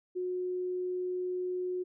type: tone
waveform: sine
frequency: 363.7 Hz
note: F#4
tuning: 30 cents flat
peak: -31 dBFS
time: 0.15-1.84 s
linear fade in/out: 20 ms
effects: none